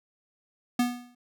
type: tone with exponential decay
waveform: square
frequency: 244.2 Hz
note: B3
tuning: 19 cents flat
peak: -20 dBFS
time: 0.79-1.15 s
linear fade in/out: 5 ms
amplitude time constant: 78 ms
effects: none